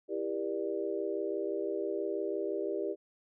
sine chord, E half-diminished seventh, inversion none, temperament just, 329.6 / 395.6 / 474.7 / 593.3 Hz, E4 / G4 / Bb4 / D5, 0 / +16 / +31 / +18 cents, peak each -38 / -34 / -39 / -39 dBFS, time 0.08-2.96 s, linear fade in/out 50 ms, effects none

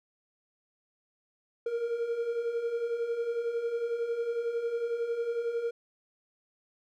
triangle beating tone pair, 459.2 / 470.2 Hz, A#4 / A#4, -26 / +15 cents, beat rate 11 Hz, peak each -35 / -28 dBFS, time 1.66-5.71 s, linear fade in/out 5 ms, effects none

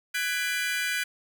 35% pulse chord, G# half-diminished seventh, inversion third, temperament just, 1495.1 / 1661.2 / 1993.5 / 2392 Hz, F#6 / G#6 / B6 / D7, +18 / 0 / +16 / +31 cents, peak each -29 / -31 / -33 / -30 dBFS, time 0.14-1.04 s, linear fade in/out 10 ms, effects none

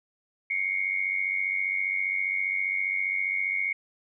sine tone pair together, 2139 / 2234 Hz, C7 / C#7, +38 / +13 cents, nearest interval minor second, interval 75 cents, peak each -28 / -28 dBFS, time 0.5-3.73 s, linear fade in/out 5 ms, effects none

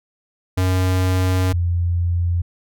square / sine tone pair in turn, 92.5 / 86.66 Hz, F#2 / F2, 0 / -13 cents, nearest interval minor second, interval 113 cents, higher first, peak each -16 dBFS, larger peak neither, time 0.57-1.53 / 1.53-2.42 s, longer first, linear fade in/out 10 ms, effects none

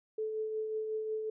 sine tone with tremolo, 435.3 Hz, A4, 19 cents flat, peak -31 dBFS, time 0.18-1.3 s, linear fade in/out 5 ms, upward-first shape triangle, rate 5.5 Hz, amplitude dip 40%, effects none

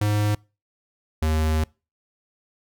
square tone pair in turn, 104.6 / 78.36 Hz, G#2 / D#2, +13 / +13 cents, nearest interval perfect fourth, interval 500 cents, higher first, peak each -20 dBFS, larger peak neither, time 0.01-0.35 / 1.22-1.64 s, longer second, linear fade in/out 5 ms, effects noise-tail reverb RT60 0.3 s tail -25 dB re dry

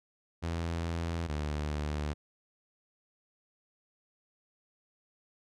sawtooth tone pair in turn, 83.7 / 74.69 Hz, E2 / D2, +27 / +30 cents, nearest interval major second, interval 197 cents, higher first, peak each -28 dBFS, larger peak neither, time 0.42-1.28 / 1.28-2.14 s, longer neither, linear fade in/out 20 ms, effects low-pass 7000 Hz 12 dB/octave

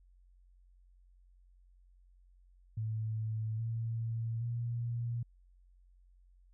sine tone with pitch steps, 110 / 114.01 / 118.17 Hz, A2 / A#2 / A#2, 0 / -38 / +24 cents, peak -33 dBFS, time 2.77-5.23 s, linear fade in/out 5 ms, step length 820 ms, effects added 45 Hz sine -60 dBFS peak until 6.53 s

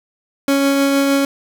30% pulse tone with tremolo, 277.2 Hz, C#4, in tune, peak -9 dBFS, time 0.48-1.25 s, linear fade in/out 2 ms, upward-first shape triangle, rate 6.5 Hz, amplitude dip 25%, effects none

